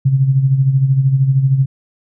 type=tone with tremolo; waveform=sine; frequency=134.5 Hz; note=C3; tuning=48 cents sharp; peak=-7 dBFS; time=0.05-1.66 s; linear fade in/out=10 ms; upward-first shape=sine; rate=13 Hz; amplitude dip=60%; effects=none